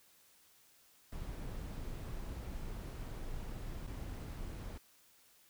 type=noise with dropouts; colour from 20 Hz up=brown; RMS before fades=-43 dBFS; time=1.12-4.78 s; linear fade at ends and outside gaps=5 ms; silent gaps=3.868-3.873 s; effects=white hiss -66 dBFS RMS until 5.49 s